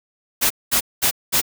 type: noise bursts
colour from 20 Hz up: white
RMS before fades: -17 dBFS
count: 4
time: 0.41-1.416 s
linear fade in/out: 20 ms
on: 94 ms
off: 210 ms
effects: none